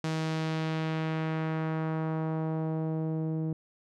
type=tone with low-pass filter sweep; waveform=sawtooth; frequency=159.1 Hz; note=D#3; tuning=39 cents sharp; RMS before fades=-31 dBFS; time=0.04-3.53 s; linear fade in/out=2 ms; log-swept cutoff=6400 to 370 Hz; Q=0.98; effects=none